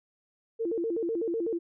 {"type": "tone with vibrato", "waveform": "sine", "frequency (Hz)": 393.1, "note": "G4", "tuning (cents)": 5, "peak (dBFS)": -27, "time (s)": [0.59, 1.59], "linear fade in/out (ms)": 20, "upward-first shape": "square", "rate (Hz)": 8, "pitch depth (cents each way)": 250, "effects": []}